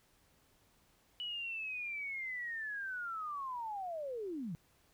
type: linear sweep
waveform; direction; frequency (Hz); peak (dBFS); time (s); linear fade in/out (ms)
sine; down; 2960 to 147.7; -38; 1.2-4.55; 0
effects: pink hiss -70 dBFS RMS until 4.93 s